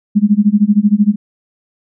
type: tone with tremolo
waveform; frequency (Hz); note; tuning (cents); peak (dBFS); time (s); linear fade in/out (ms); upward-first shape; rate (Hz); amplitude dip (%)
sine; 207.3; G#3; -3; -4; 0.15-1.16; 20; sine; 13; 95
effects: none